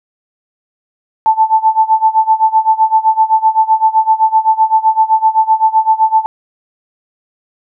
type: tone with tremolo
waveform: sine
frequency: 880 Hz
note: A5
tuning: in tune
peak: -4 dBFS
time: 1.26-6.26 s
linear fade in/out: 0 ms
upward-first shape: sine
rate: 7.8 Hz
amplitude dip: 90%
effects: none